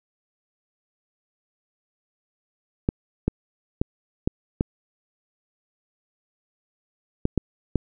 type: clicks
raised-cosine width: 3 ms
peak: -7 dBFS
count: 8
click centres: 2.889 / 3.28 / 3.815 / 4.275 / 4.609 / 7.254 / 7.377 / 7.757 s
effects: none